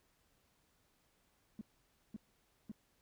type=tone bursts; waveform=triangle; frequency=215.2 Hz; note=A3; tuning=38 cents flat; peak=-38 dBFS; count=3; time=1.59-2.716 s; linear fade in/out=2 ms; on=22 ms; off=530 ms; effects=tanh soft clip ceiling -39 dBFS + pink hiss -75 dBFS RMS until 3.01 s